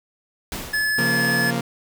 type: noise with exponential decay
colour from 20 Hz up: pink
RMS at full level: -28 dBFS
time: 0.52-1.4 s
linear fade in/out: 1 ms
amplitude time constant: 190 ms
type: tone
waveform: square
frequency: 1719 Hz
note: A6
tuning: 41 cents flat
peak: -20 dBFS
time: 0.73-1.51 s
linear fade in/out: 10 ms
type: chord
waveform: sawtooth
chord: Bb minor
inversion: first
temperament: equal with one note detuned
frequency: 136.13 / 174.61 / 233.1 Hz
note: Db3 / F3 / Bb3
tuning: -31 / 0 / 0 cents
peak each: -23 / -24 / -21 dBFS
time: 0.98-1.61 s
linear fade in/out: 5 ms
effects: none